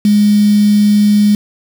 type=tone with quantisation; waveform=sine; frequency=207.4 Hz; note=G#3; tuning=2 cents flat; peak=-6 dBFS; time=0.05-1.35 s; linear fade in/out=2 ms; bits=4; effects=none